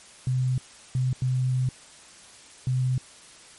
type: tone bursts at uneven times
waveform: sine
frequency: 128.1 Hz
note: C3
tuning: 36 cents flat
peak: -21 dBFS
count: 4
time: 0.27-0.58 / 0.95-1.13 / 1.22-1.69 / 2.67-2.98 s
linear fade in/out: 2 ms
effects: white hiss -49 dBFS RMS until 3.58 s + MP3 48 kbps